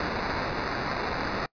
blue noise with sample-and-hold, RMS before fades -30 dBFS, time 0-1.46 s, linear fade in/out 2 ms, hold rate 3150 Hz, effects noise-tail reverb RT60 0.1 s tail -25 dB re dry + resampled to 11025 Hz

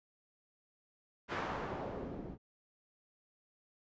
white noise with low-pass filter sweep, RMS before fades -41 dBFS, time 1.28-2.38 s, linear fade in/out 50 ms, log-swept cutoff 1600 to 270 Hz, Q 0.99, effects resampled to 16000 Hz

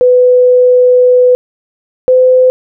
sine tone pair in turn, 498.8 / 509.9 Hz, B4 / C5, +17 / -45 cents, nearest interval unison, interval 38 cents, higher second, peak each -3 dBFS, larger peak neither, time 0.01-1.35 / 2.08-2.5 s, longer first, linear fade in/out 0 ms, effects none

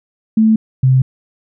sine tone pair in turn, 220 / 130.4 Hz, A3 / C3, 0 / -5 cents, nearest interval major sixth, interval 905 cents, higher first, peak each -7 dBFS, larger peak neither, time 0.37-0.56 / 0.83-1.02 s, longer neither, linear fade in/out 5 ms, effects none

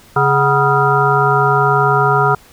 harmonic tone with a mistuned harmonic, 138.59 Hz, C#3, in tune, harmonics 1 / 3 / 5 / 7 / 9 / 10, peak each -17 / -17 / -17 / -17 / -17 / -17 dBFS, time 0.16-2.35 s, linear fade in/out 5 ms, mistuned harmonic 5, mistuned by +120 cents, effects pink hiss -45 dBFS RMS until 2.52 s

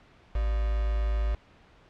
sine tone with quantisation, 53.9 Hz, A1, 35 cents flat, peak -24 dBFS, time 0.35-1.35 s, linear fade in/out 5 ms, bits 6, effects pink hiss -57 dBFS RMS until 1.89 s + low-pass 3000 Hz 12 dB/octave

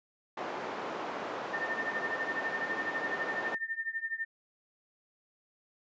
white band-pass noise, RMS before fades -38 dBFS, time 0.37-3.55 s, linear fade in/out 5 ms, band 310 to 1000 Hz, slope 12 dB/octave
sine tone with tremolo, 1808 Hz, A6, 47 cents sharp, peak -29 dBFS, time 1.53-4.25 s, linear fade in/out 10 ms, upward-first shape triangle, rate 12 Hz, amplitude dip 95%
effects resampled to 16000 Hz

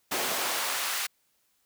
pink noise with high-pass filter sweep, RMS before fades -30 dBFS, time 0.11-1.07 s, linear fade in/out 10 ms, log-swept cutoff 350 to 1500 Hz, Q 0.8, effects white hiss -71 dBFS RMS until 1.65 s

